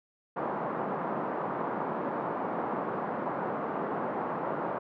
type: band-pass noise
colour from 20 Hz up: white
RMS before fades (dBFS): -33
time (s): 0.36-4.79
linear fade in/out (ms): 10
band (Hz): 160 to 1100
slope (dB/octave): 24
effects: none